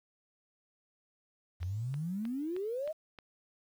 sine exponential sweep, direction up, 82.2 to 650 Hz, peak -33 dBFS, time 1.6-2.93 s, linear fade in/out 20 ms
click train, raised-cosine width 0.3 ms, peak -32 dBFS, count 6, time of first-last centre 1.63-3.188 s, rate 3.21 Hz
effects 10-bit

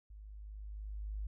sine tone with level ramp, 51.7 Hz, G#1, 7 cents flat, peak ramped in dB -49 to -36 dBFS, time 0.1-1.27 s, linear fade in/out 5 ms, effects none

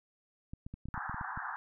clicks, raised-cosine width 5 ms, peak -30 dBFS, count 11, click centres 0.535 / 0.665 / 0.74 / 0.856 / 0.886 / 0.943 / 0.977 / 1.096 / 1.144 / 1.212 / 1.375 s
white band-pass noise, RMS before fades -40 dBFS, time 0.94-1.56 s, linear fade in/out 0 ms, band 760 to 1700 Hz, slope 96 dB/octave
effects none

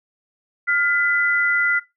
sine tone pair together, 1413.4 / 2004 Hz, F6 / B6, +20 / +25 cents, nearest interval tritone, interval 605 cents, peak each -19 dBFS, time 0.67-1.8 s, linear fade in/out 20 ms, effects noise-tail reverb RT60 0.2 s tail -18 dB re dry

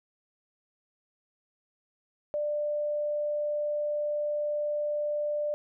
sine tone, 593 Hz, D5, 17 cents sharp, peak -27 dBFS, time 2.34-5.54 s, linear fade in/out 0 ms, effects none

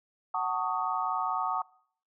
sine chord, D# half-diminished seventh, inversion first, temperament just, 746.7 / 896 / 1120.1 / 1244.5 Hz, F#5 / A5 / C#6 / D#6, +16 / +31 / +18 / 0 cents, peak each -33 dBFS, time 0.34-1.62 s, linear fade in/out 5 ms, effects noise-tail reverb RT60 0.6 s tail -23 dB re dry

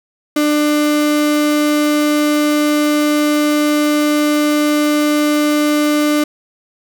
35% pulse tone, 298 Hz, D4, 25 cents sharp, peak -10 dBFS, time 0.36-6.24 s, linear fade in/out 5 ms, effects none

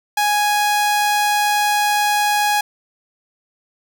sawtooth tone, 830.6 Hz, G#5, in tune, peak -11 dBFS, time 0.17-2.61 s, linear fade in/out 5 ms, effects none

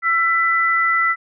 sine tone pair together, 1344 / 1991.4 Hz, E6 / B6, +33 / +14 cents, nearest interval perfect fifth, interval 681 cents, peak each -17 dBFS, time 0.02-1.16 s, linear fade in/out 50 ms, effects none

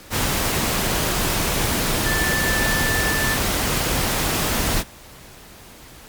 sine tone in noise, 1760 Hz, A6, in tune, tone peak -22 dBFS, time 2.03-3.38 s, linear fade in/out 50 ms, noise pink, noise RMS -21 dBFS, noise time 0.1-4.84 s, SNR -4 dB, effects pink hiss -43 dBFS RMS until 6.08 s + MP3 96 kbps

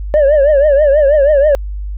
sine tone with vibrato, 579 Hz, D5, 25 cents flat, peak -4 dBFS, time 0.14-1.55 s, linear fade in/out 0 ms, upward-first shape triangle, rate 6.2 Hz, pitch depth 140 cents each way, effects tanh soft clip ceiling -5 dBFS + added 50 Hz sine -19 dBFS peak until 1.97 s

